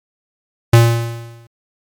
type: tone with exponential decay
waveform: square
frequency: 116.54 Hz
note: A#2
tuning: in tune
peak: -4 dBFS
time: 0.73-1.47 s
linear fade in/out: 5 ms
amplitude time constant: 160 ms
effects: MP3 96 kbps